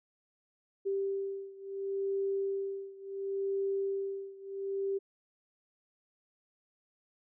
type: beating tone pair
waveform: sine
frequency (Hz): 392 / 392.71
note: G4 / G4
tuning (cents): 0 / +3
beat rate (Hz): 0.71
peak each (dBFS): -34 / -36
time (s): 0.85-4.99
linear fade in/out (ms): 20
effects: none